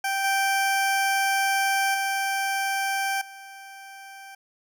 20% pulse tone with level steps, 782 Hz, G5, 4 cents flat, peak -19 / -16 / -19 / -36 dBFS, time 0.04-4.35 s, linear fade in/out 5 ms, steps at 0.24 / 1.94 / 3.21 s, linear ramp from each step 5 ms, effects none

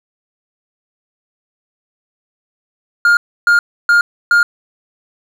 triangle tone bursts, 1413 Hz, F6, 20 cents sharp, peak -5 dBFS, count 4, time 3.05-4.43 s, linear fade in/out 2 ms, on 120 ms, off 300 ms, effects none

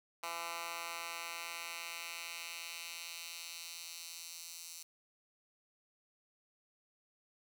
10% pulse tone with high-pass filter sweep, 168.7 Hz, E3, 40 cents sharp, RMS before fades -45 dBFS, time 0.23-4.83 s, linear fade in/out 5 ms, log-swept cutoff 1100 to 5700 Hz, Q 1.1, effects none

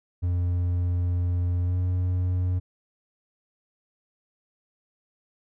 triangle tone with pitch glide, 88.4 to 90.52 Hz, F2 to F#2, +22 to -37 cents, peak -20 dBFS, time 0.22-2.6 s, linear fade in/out 20 ms, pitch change +41 cents, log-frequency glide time 1.62-1.78 s, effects none

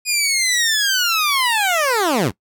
15% pulse linear sweep, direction down, 2479 to 74.5 Hz, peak -9 dBFS, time 0.05-2.32 s, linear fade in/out 50 ms, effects noise-tail reverb RT60 0.1 s tail -21 dB re dry

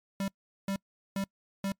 square tone bursts, 196 Hz, G3, in tune, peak -30 dBFS, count 4, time 0.2-1.72 s, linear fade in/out 2 ms, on 80 ms, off 400 ms, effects noise-tail reverb RT60 0.1 s tail -26 dB re dry + MP3 96 kbps

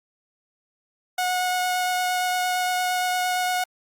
sawtooth tone with vibrato, 729 Hz, F#5, 26 cents flat, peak -18 dBFS, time 1.18-3.64 s, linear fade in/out 5 ms, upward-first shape sine, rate 8.7 Hz, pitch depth 8 cents each way, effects Opus 48 kbps

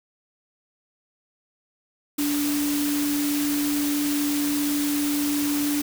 sine tone in noise, 290.7 Hz, D4, 18 cents flat, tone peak -22 dBFS, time 2.18-5.82 s, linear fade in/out 10 ms, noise white, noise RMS -30 dBFS, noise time 2.18-5.82 s, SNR +5 dB, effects none

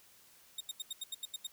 sawtooth tone bursts, 3701 Hz, A#7, 13 cents flat, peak -34 dBFS, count 9, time 0.58-1.47 s, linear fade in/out 5 ms, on 26 ms, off 82 ms, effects white hiss -62 dBFS RMS until 1.52 s

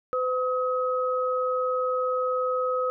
sine tone pair together, 507.9 / 1271 Hz, B4 / D#6, +48 / +36 cents, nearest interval octave + major third, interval 1588 cents, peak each -25 / -27 dBFS, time 0.13-2.9 s, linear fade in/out 0 ms, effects none

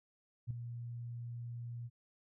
sine tone with ADSR envelope, 118.9 Hz, A#2, 35 cents sharp, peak -32 dBFS, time 0.47-1.9 s, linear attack 36 ms, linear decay 4 ms, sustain -9 dB, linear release 42 ms, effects none

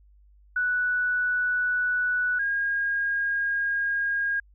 sine tone pair in turn, 1480 / 1627.2 Hz, F#6 / G#6, 0 / -36 cents, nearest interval major second, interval 164 cents, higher second, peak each -22 / -23 dBFS, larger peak first, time 0.56-2.39 / 2.39-4.4 s, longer second, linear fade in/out 5 ms, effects added 50 Hz sine -53 dBFS peak until 4.54 s

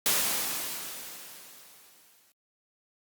white noise with exponential decay, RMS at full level -24 dBFS, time 0.06-2.32 s, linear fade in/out 1 ms, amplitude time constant 490 ms, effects high-pass 150 Hz 12 dB/octave + Opus 48 kbps

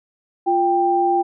sine tone pair together, 349.2 / 788.5 Hz, F4 / G5, 0 / +10 cents, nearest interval octave + major second, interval 1410 cents, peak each -19 / -16 dBFS, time 0.46-1.23 s, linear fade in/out 20 ms, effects none

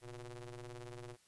sawtooth ring-modulated tone, 123.47 Hz, B2, in tune, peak -40 dBFS, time 0.01-1.17 s, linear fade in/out 50 ms, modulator 238 Hz, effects white hiss -69 dBFS RMS until 1.27 s + resampled to 24000 Hz

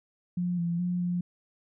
sine tone with pitch steps, 177.3 / 170.8 / 178 / 176.6 Hz, F3 / F3 / F3 / F3, +26 / -38 / +33 / +20 cents, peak -26 dBFS, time 0.37-1.21 s, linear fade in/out 5 ms, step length 210 ms, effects none

